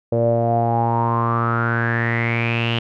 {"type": "tone with low-pass filter sweep", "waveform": "sawtooth", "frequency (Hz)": 116.54, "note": "A#2", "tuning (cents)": 0, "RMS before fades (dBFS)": -19, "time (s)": [0.12, 2.79], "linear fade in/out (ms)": 5, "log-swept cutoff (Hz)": [530, 3000], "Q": 9.4, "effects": []}